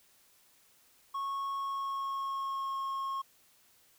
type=tone with pitch glide; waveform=triangle; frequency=1100 to 1083.6 Hz; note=C#6 to C#6; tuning=-14 to -40 cents; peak=-31 dBFS; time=1.14-3.22 s; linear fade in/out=10 ms; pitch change=-26 cents; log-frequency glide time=1.53-2.75 s; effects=white hiss -65 dBFS RMS until 3.98 s